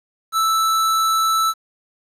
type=tone; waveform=square; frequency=1318 Hz; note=E6; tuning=1 cent flat; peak=-16 dBFS; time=0.32-1.54 s; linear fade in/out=50 ms; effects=resampled to 32000 Hz + 8-bit